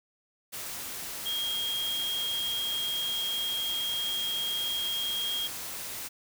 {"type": "tone in noise", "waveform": "sine", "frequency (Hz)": 3247, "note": "G#7", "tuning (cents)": -40, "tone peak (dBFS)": -29, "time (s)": [1.25, 5.48], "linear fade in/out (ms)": 20, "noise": "white", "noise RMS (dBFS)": -38, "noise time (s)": [0.52, 6.09], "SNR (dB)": 6, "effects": []}